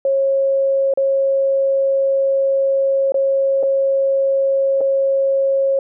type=tone with dropouts; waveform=sine; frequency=544 Hz; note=C#5; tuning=33 cents flat; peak=-13 dBFS; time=0.05-5.79 s; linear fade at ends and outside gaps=2 ms; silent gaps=0.938-0.974 / 3.121-3.143 / 3.629-3.633 / 4.808-4.812 s; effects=none